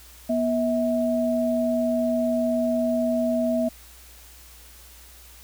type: tone pair together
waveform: sine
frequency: 242.4 / 647 Hz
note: B3 / E5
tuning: -32 / -32 cents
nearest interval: octave + perfect fourth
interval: 1700 cents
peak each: -23 dBFS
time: 0.29-3.69 s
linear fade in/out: 10 ms
effects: added 60 Hz sine -49 dBFS peak until 5.43 s + white hiss -49 dBFS RMS until 5.43 s